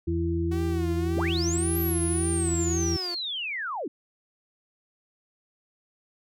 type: harmonic tone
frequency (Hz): 84.1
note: E2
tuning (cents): +35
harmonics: 1 / 2 / 4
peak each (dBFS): -27 / -33 / -27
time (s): 0.07-2.97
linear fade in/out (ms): 10
type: tone with vibrato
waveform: sawtooth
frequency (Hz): 370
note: F#4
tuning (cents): 0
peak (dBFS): -32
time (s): 0.51-3.15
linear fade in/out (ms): 10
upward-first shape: sine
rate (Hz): 1.8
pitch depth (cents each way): 110
type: linear two-way sweep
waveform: sine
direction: up then down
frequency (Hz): 92.5 to 11920 to 239.3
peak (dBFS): -29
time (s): 1.16-3.88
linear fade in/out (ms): 5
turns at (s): 1.79
effects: none